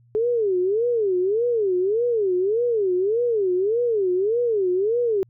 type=tone with vibrato; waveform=sine; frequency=418 Hz; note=G#4; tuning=11 cents sharp; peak=-18 dBFS; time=0.15-5.23 s; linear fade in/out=0 ms; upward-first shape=sine; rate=1.7 Hz; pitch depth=260 cents each way; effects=added 119 Hz sine -53 dBFS peak until 5.29 s